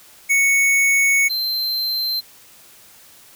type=tone pair in turn; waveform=square; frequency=2217 / 4117 Hz; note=C#7 / C8; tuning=0 / -29 cents; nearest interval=major seventh; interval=1071 cents; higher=second; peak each=-14 / -20 dBFS; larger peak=first; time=0.29-1.29 / 1.29-2.21 s; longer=first; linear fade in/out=20 ms; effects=white hiss -47 dBFS RMS until 3.35 s